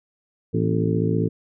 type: harmonic tone with a mistuned harmonic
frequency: 55 Hz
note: A1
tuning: in tune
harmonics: 2 / 3 / 4 / 5 / 6 / 7 / 8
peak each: -24 / -23 / -29 / -28 / -29 / -30 / -27 dBFS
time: 0.53-1.29 s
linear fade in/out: 20 ms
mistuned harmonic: 4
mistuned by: +95 cents
effects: none